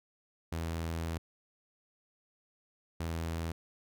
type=tone bursts at uneven times; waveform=sawtooth; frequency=82.41 Hz; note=E2; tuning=in tune; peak=-30 dBFS; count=2; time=0.52-1.18 / 3-3.52 s; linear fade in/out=5 ms; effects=none